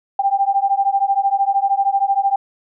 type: beating tone pair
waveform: sine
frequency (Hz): 784 / 797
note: G5 / G5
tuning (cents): 0 / +28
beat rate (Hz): 13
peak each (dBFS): -17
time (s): 0.19-2.36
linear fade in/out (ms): 5
effects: none